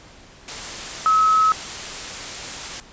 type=tone in noise; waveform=sine; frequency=1286 Hz; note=E6; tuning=43 cents flat; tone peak=-13 dBFS; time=1.06-1.52 s; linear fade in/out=0 ms; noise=white; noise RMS=-31 dBFS; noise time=0.48-2.8 s; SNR=+15 dB; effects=pink hiss -46 dBFS RMS until 2.92 s + resampled to 16000 Hz